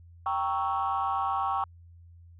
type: chord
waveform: sine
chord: G diminished seventh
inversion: none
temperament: equal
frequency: 784 / 932.3 / 1108.7 / 1318.5 Hz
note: G5 / Bb5 / Db6 / Fb6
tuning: 0 / 0 / 0 / 0 cents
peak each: -29 / -33 / -29 / -34 dBFS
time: 0.26-1.64 s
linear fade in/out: 2 ms
effects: tanh soft clip ceiling -19 dBFS + added 85 Hz sine -49 dBFS peak until 2.39 s